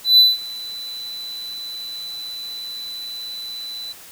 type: tone with ADSR envelope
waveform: triangle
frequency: 3992 Hz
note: B7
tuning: 18 cents sharp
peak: -5 dBFS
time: 0.04-3.93 s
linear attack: 140 ms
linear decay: 190 ms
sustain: -22 dB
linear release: 13 ms
effects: white hiss -42 dBFS RMS until 4.11 s